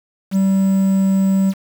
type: tone with quantisation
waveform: triangle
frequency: 192.9 Hz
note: G3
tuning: 28 cents flat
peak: -10 dBFS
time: 0.31-1.54 s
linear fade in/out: 50 ms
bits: 6
effects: none